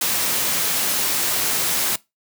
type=noise; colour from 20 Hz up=white; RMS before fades=-21 dBFS; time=0.01-1.96 s; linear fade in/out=5 ms; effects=noise-tail reverb RT60 0.2 s tail -21 dB re dry + high-pass 100 Hz 12 dB/octave